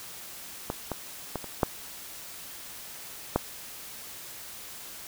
clicks, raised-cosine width 1 ms, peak -15 / -16 / -16 / -25 / -7 / -8 dBFS, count 6, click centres 0.701 / 0.917 / 1.357 / 1.443 / 1.632 / 3.36 s, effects white hiss -43 dBFS RMS until 5.07 s

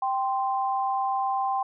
sine tone pair together, 784 / 1043.6 Hz, G5 / C6, 0 / -5 cents, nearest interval perfect fourth, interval 495 cents, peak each -25 / -28 dBFS, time 0.02-1.63 s, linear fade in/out 5 ms, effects none

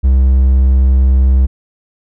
triangle tone, 65.41 Hz, C2, in tune, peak -4 dBFS, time 0.03-1.47 s, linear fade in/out 20 ms, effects none

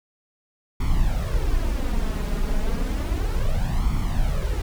brown noise with flanger, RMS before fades -22 dBFS, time 0.8-4.62 s, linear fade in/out 5 ms, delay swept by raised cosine 0.9 to 4.9 ms, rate 0.32 Hz, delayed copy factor +0.7, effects none

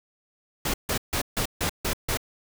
pink noise bursts, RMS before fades -26 dBFS, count 7, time 0.65-2.173 s, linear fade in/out 5 ms, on 89 ms, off 150 ms, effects none

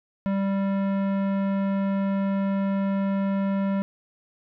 sine tone with tanh clipping, 196 Hz, G3, in tune, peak -24 dBFS, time 0.26-3.82 s, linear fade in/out 0 ms, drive 17 dB, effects none

